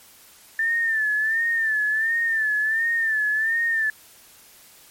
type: tone with vibrato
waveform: sine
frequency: 1777 Hz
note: A6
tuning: 17 cents sharp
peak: -19 dBFS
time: 0.59-3.9 s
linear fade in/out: 2 ms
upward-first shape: sine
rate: 1.4 Hz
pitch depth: 73 cents each way
effects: white hiss -50 dBFS RMS until 4.9 s + MP3 64 kbps